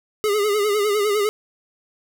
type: tone with vibrato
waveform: square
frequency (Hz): 415.3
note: G#4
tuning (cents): 0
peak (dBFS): -18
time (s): 0.24-1.29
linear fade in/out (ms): 0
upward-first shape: sine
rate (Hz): 9.9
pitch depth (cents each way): 69
effects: none